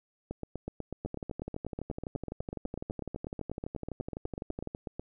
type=two click trains; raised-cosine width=2 ms; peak=-23 / -23 dBFS; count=39 / 44; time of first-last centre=0.31-4.996 / 1.06-4.673 s; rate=8.11 / 11.9 Hz; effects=none